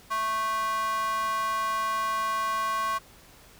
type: tone with high-pass filter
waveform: square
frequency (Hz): 220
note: A3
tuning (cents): 0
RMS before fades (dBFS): -28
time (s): 0.1-2.99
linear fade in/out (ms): 20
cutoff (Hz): 1100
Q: 4.9
effects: pink hiss -53 dBFS RMS until 3.59 s